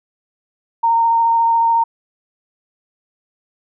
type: tone with vibrato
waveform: sine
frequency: 921 Hz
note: A#5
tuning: 21 cents flat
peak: -11 dBFS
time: 0.83-1.84 s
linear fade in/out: 10 ms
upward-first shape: sine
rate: 14 Hz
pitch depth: 10 cents each way
effects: none